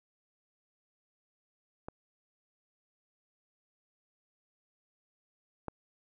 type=clicks; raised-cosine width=1 ms; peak=-26 / -22 dBFS; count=2; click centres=1.885 / 5.683 s; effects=none